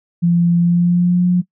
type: tone with pitch glide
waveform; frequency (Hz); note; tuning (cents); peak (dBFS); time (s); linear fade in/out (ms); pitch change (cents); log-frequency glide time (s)
sine; 171.9 to 178.79; F3 to F3; -27 to +41; -10; 0.22-1.42; 20; +68; 0.59-1.26
effects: noise-tail reverb RT60 0.1 s tail -20 dB re dry